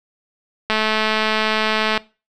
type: click train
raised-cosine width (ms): 0.3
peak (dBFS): -3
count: 278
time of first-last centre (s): 0.7-1.976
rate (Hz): 217
effects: noise-tail reverb RT60 0.3 s tail -20 dB re dry